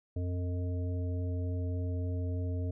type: harmonic tone with a mistuned harmonic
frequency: 89.4 Hz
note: F2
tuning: 41 cents sharp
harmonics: 1 / 3 / 5 / 7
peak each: -31 / -41 / -45 / -48 dBFS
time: 0.16-2.71 s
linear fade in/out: 5 ms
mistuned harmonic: 3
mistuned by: -22 cents
effects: none